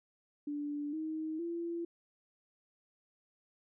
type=tone with pitch steps; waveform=sine; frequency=292 / 314.8 / 339.3 Hz; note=D4 / D#4 / F4; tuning=-10 / +20 / -50 cents; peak=-35 dBFS; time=0.47-1.85 s; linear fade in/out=5 ms; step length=460 ms; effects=none